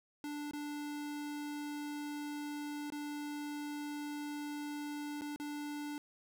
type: tone with dropouts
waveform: square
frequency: 293.7 Hz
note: D4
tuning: in tune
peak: -40 dBFS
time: 0.24-5.98 s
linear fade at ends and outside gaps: 1 ms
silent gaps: 0.511-0.534 / 2.902-2.922 / 5.211-5.218 / 5.361-5.399 s
effects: none